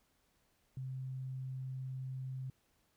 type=tone; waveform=sine; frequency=130.81 Hz; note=C3; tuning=in tune; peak=-39 dBFS; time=0.77-2.5 s; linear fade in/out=2 ms; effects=pink hiss -75 dBFS RMS until 2.96 s